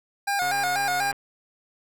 25% pulse tone with vibrato, 761 Hz, F#5, 48 cents sharp, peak -19 dBFS, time 0.27-1.12 s, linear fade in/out 10 ms, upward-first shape square, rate 4.1 Hz, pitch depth 93 cents each way
click train, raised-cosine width 0.5 ms, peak -22 dBFS, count 98, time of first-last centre 0.42-1.128 s, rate 137 Hz
effects none

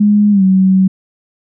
sine tone with pitch glide, 207.5 to 189.18 Hz, G#3 to F#3, -1 to +39 cents, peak -6 dBFS, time 0-0.88 s, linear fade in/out 10 ms, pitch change -160 cents, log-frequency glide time 0.31-0.43 s, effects none

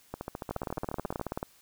two click trains, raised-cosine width 1 ms, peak -21 / -18 dBFS, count 16 / 18, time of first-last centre 0.14-1.196 / 0.51-1.429 s, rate 14.2 / 18.5 Hz, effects white hiss -61 dBFS RMS until 1.61 s

